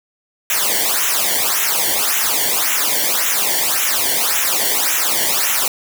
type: noise with flanger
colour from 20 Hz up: white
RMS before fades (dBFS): -17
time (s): 0.5-5.68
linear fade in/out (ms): 2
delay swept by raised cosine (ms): 0.21 to 0.8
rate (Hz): 1.8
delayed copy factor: -1
effects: none